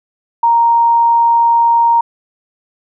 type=tone; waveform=sine; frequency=932.3 Hz; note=A#5; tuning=in tune; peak=-7 dBFS; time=0.43-2.01 s; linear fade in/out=5 ms; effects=none